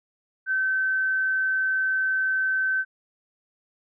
sine tone, 1537 Hz, G6, 35 cents flat, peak -21 dBFS, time 0.46-2.85 s, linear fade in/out 50 ms, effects none

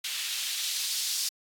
blue noise with band-pass filter sweep, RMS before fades -32 dBFS, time 0.04-1.29 s, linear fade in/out 5 ms, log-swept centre 2800 to 4900 Hz, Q 1.5, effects AAC 64 kbps

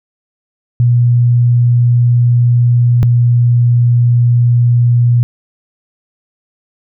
sine tone pair in turn, 120.8 / 120.38 Hz, B2 / B2, -38 / -44 cents, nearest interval unison, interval 6 cents, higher first, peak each -6 dBFS, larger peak neither, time 0.8-3.03 / 3.03-5.23 s, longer first, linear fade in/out 0 ms, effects none

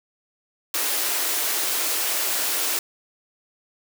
white high-pass noise, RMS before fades -24 dBFS, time 0.74-2.79 s, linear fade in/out 2 ms, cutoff 270 Hz, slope 96 dB/octave, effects none

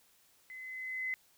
sine tone with level ramp, 2037 Hz, C7, 47 cents flat, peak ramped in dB -45 to -32 dBFS, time 0.5-1.14 s, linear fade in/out 0 ms, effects white hiss -67 dBFS RMS until 1.37 s

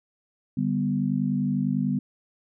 sine chord, G major, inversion second, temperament equal, 146.83 / 196 / 246.9 Hz, D3 / G3 / B3, 0 / 0 / 0 cents, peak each -28 / -26 / -26 dBFS, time 0.57-1.99 s, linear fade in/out 5 ms, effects none

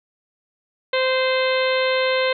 harmonic tone, 519 Hz, C5, 14 cents flat, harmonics 1 / 2 / 3 / 4 / 5 / 6 / 7 / 8, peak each -19 / -27 / -28 / -26 / -30 / -31 / -31 / -32 dBFS, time 0.93-2.33 s, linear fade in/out 5 ms, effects none

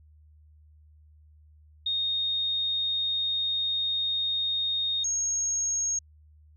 sine tone pair in turn, 3700 / 6540 Hz, A#7 / G#8, -14 / -28 cents, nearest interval minor seventh, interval 986 cents, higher second, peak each -25 dBFS, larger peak neither, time 1.86-5.04 / 5.04-5.99 s, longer first, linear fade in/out 5 ms, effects added 76 Hz sine -53 dBFS peak until 6.56 s

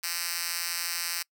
5% pulse tone with high-pass filter, 171.6 Hz, F3, 30 cents flat, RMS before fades -32 dBFS, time 0.03-1.23 s, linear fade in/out 10 ms, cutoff 3600 Hz, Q 0.64, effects noise-tail reverb RT60 0.1 s tail -26 dB re dry

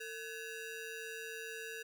25% pulse ring-modulated tone, 1069 Hz, C6, 37 cents sharp, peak -36 dBFS, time 0-1.83 s, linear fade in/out 10 ms, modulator 618 Hz, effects none

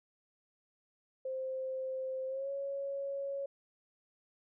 sine tone with pitch glide, 523.3 to 554.4 Hz, C5 to C#5, 0 to 0 cents, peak -35 dBFS, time 1.25-3.46 s, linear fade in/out 5 ms, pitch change +100 cents, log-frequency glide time 2.27-2.5 s, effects none

